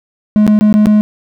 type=tone with dropouts; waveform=triangle; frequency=211.3 Hz; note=G#3; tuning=30 cents sharp; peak=-3 dBFS; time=0.36-1.01 s; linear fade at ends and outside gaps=0 ms; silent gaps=0.466-0.477 / 0.59-0.61 / 0.727-0.74 / 0.858-0.869 s; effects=none